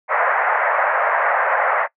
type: band-pass noise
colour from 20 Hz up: pink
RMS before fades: -18 dBFS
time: 0.08-1.88 s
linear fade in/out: 50 ms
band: 560 to 2000 Hz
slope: 48 dB/octave
effects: noise-tail reverb RT60 0.1 s tail -21 dB re dry